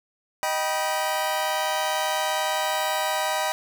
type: chord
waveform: sawtooth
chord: Eb augmented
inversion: none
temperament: just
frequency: 622.3 / 777.8 / 972.3 Hz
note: Eb5 / G5 / B5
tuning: 0 / -14 / -27 cents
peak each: -24 / -24 / -24 dBFS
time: 0.43-3.52 s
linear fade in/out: 0 ms
effects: none